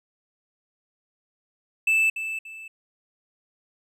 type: tone with echo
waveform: triangle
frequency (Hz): 2637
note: E7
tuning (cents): 0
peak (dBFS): -16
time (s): 1.87-2.1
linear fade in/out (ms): 5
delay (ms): 290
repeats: 2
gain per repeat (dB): -10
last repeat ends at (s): 2.68
effects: none